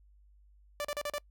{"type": "tone bursts", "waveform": "sawtooth", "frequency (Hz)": 586, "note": "D5", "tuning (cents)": -4, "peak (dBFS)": -29, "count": 5, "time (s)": [0.8, 1.182], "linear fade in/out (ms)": 0, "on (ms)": 46, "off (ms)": 38, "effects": ["noise-tail reverb RT60 0.1 s tail -26 dB re dry", "added 50 Hz sine -58 dBFS peak until 1.3 s"]}